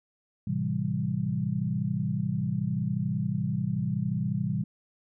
sine chord, A minor seventh, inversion none, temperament equal, 110 / 130.81 / 164.81 / 196 Hz, A2 / C3 / E3 / G3, 0 / 0 / 0 / 0 cents, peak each -34 / -31 / -31 / -31 dBFS, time 0.47-4.64 s, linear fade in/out 5 ms, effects none

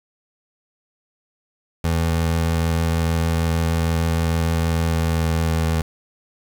25% pulse tone with pitch glide, 82.41 to 81.13 Hz, E2 to E2, 0 to -27 cents, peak -14 dBFS, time 1.84-5.82 s, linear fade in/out 5 ms, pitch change -27 cents, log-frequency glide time 4.73-5.6 s, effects 7-bit

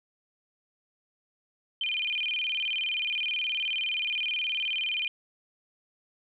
sine tone with vibrato, 2748 Hz, F7, 29 cents flat, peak -27 dBFS, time 1.81-5.08 s, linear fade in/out 2 ms, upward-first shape square, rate 19 Hz, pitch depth 210 cents each way, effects none

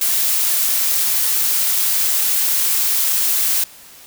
blue noise, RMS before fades -17 dBFS, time 0.01-3.64 s, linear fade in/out 5 ms, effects white hiss -42 dBFS RMS until 4.06 s

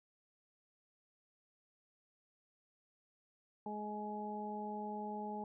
harmonic tone, 210.2 Hz, G#3, 21 cents sharp, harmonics 1 / 2 / 3 / 4, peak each -44 / -47 / -51 / -43 dBFS, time 3.66-5.44 s, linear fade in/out 2 ms, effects none

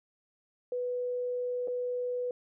sine tone with dropouts, 493.9 Hz, B4, in tune, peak -30 dBFS, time 0.72-2.31 s, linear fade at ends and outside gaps 2 ms, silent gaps 1.675-1.681 s, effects none

